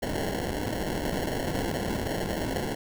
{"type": "noise with sample-and-hold", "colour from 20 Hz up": "blue", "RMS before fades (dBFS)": -30, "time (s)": [0.02, 2.75], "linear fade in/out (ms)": 10, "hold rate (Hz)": 1225, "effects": []}